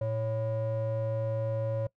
triangle ring-modulated tone, 220 Hz, A3, in tune, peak -23 dBFS, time 0.01-1.87 s, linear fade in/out 5 ms, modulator 333 Hz, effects noise-tail reverb RT60 0.1 s tail -22 dB re dry

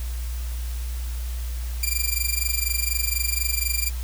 5% pulse tone with amplitude modulation, 2377 Hz, D7, 20 cents sharp, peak -10 dBFS, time 1.83-3.9 s, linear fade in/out 2 ms, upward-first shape sine, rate 24.1 Hz, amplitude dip 85%, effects added 60 Hz sine -26 dBFS peak until 4.03 s + white hiss -42 dBFS RMS until 4.03 s

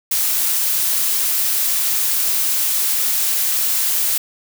blue noise, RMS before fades -18 dBFS, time 0.11-4.18 s, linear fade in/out 5 ms, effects none

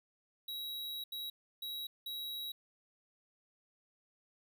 square tone bursts at uneven times, 3862 Hz, B7, 39 cents flat, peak -40 dBFS, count 4, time 0.48-1.04 / 1.12-1.3 / 1.62-1.87 / 2.06-2.52 s, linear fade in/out 5 ms, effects none

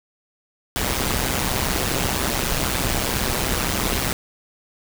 pink noise with amplitude modulation, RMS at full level -19 dBFS, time 0.76-4.13 s, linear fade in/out 0 ms, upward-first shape sine, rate 130 Hz, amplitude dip 80%, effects none

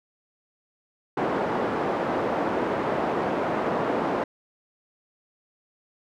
pink band-pass noise, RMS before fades -26 dBFS, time 1.17-4.24 s, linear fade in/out 5 ms, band 300 to 1000 Hz, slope 12 dB/octave, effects none

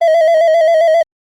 triangle tone with vibrato, 652 Hz, E5, 19 cents flat, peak -5 dBFS, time 0.01-1.03 s, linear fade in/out 10 ms, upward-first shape square, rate 7.5 Hz, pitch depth 55 cents each way, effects Opus 24 kbps

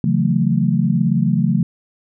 sine chord, F# minor seventh, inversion second, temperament just, 138.75 / 166.5 / 185 / 222 Hz, C#3 / E3 / F#3 / A3, +2 / +18 / 0 / +16 cents, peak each -19 dBFS, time 0.04-1.63 s, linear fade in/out 2 ms, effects none

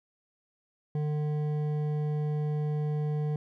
sine tone with hard clipping, 150 Hz, D3, 37 cents sharp, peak -29 dBFS, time 0.95-3.36 s, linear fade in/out 2 ms, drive 9 dB, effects none

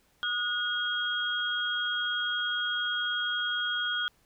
sine tone cluster, 1236 / 1453 / 3268 Hz, D#6 / F#6 / G#7, -12 / -32 / -29 cents, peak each -39 / -30 / -31 dBFS, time 0.23-4.08 s, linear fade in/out 0 ms, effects pink hiss -67 dBFS RMS until 4.25 s

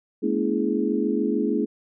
sine tone cluster, 213.5 / 239.6 / 286.6 / 333.9 / 419.5 Hz, G#3 / A#3 / D4 / E4 / G#4, +48 / +48 / -42 / +22 / +17 cents, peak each -27 dBFS, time 0.22-1.66 s, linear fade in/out 20 ms, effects none

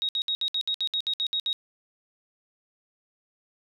sine tone bursts, 3776 Hz, A#7, 22 cents sharp, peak -24 dBFS, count 12, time 0.02-1.529 s, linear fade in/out 0 ms, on 68 ms, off 63 ms, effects none

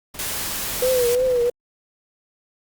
pink noise with tremolo, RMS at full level -36 dBFS, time 0.14-1.5 s, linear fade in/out 5 ms, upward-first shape square, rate 19 Hz, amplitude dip 25%
white noise, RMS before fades -27 dBFS, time 0.19-1.15 s, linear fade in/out 0 ms
sine tone with vibrato, 496 Hz, B4, 7 cents sharp, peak -16 dBFS, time 0.82-1.5 s, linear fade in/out 5 ms, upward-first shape triangle, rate 2.9 Hz, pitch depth 86 cents each way
effects Opus 48 kbps

